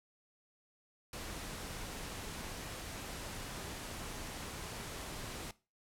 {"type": "noise", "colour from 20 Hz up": "pink", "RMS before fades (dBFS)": -44, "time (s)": [1.13, 5.51], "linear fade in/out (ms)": 2, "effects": ["noise-tail reverb RT60 0.3 s tail -19 dB re dry", "low-pass 12000 Hz 12 dB/octave"]}